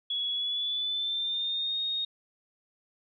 sine tone with pitch glide, 3369 to 3717 Hz, G#7 to A#7, +24 to -6 cents, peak -28 dBFS, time 0.1-2.05 s, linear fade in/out 5 ms, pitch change +170 cents, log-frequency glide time 0.32-1.79 s, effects none

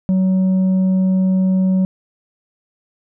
sine tone with tanh clipping, 187.5 Hz, F#3, 23 cents sharp, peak -13 dBFS, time 0.09-1.85 s, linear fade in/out 0 ms, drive 4 dB, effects none

